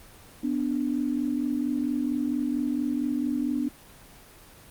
sine tone pair together, 249.3 / 293.7 Hz, B3 / D4, +16 / 0 cents, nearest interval minor third, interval 284 cents, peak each -27 / -27 dBFS, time 0.43-3.69 s, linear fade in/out 10 ms, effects pink hiss -50 dBFS RMS until 4.7 s + Opus 24 kbps

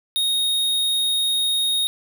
square tone, 3729 Hz, A#7, in tune, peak -19 dBFS, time 0.16-1.87 s, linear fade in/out 0 ms, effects none

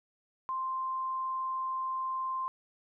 sine tone, 1046.5 Hz, C6, in tune, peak -31 dBFS, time 0.49-2.48 s, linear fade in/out 0 ms, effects none

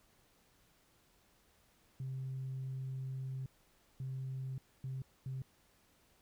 sine tone bursts at uneven times, 131.9 Hz, C3, 14 cents sharp, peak -37 dBFS, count 4, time 2-3.46 / 4-4.58 / 4.84-5.02 / 5.26-5.42 s, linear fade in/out 2 ms, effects tanh soft clip ceiling -35 dBFS + pink hiss -70 dBFS RMS until 6.21 s

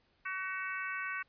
harmonic tone with a mistuned harmonic, 377.7 Hz, F#4, 36 cents sharp, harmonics 3 / 4 / 5 / 6 / 7, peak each -42 / -39 / -43 / -43 / -45 dBFS, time 0.25-1.23 s, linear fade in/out 10 ms, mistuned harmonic 6, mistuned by -22 cents, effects pink hiss -72 dBFS RMS until 1.28 s + resampled to 11025 Hz

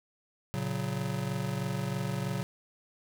square chord, F# major, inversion first, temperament just, 115.62 / 138.75 / 185 Hz, A#2 / C#3 / F#3, -14 / +2 / 0 cents, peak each -37 / -35 / -36 dBFS, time 0.54-2.43 s, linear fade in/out 0 ms, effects none

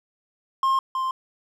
triangle tone pair in turn, 1067 / 1048.7 Hz, C6 / C6, +34 / +4 cents, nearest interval unison, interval 30 cents, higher first, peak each -16 / -21 dBFS, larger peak first, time 0.63-0.79 / 0.95-1.11 s, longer neither, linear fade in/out 2 ms, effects none

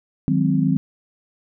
sine chord, Ab dominant seventh, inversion second, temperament equal with one note detuned, 156.19 / 185 / 207.7 / 261.6 Hz, Eb3 / Gb3 / Ab3 / C4, +7 / 0 / 0 / 0 cents, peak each -20 / -21 / -26 / -20 dBFS, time 0.28-0.77 s, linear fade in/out 0 ms, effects none

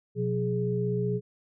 sine tone cluster, 125.3 / 181 / 417.2 Hz, B2 / F#3 / G#4, +25 / -38 / +8 cents, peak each -29 / -31 / -29 dBFS, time 0.15-1.21 s, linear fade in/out 50 ms, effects none

